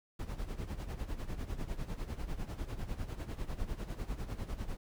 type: noise with tremolo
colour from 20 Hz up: brown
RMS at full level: -36 dBFS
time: 0.19-4.77 s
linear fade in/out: 5 ms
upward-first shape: sine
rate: 10 Hz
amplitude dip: 75%
effects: none